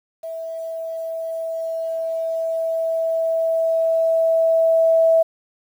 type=tone with level ramp; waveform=sine; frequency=654 Hz; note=E5; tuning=14 cents flat; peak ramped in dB=-27 to -11 dBFS; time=0.23-5.23 s; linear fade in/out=10 ms; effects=8-bit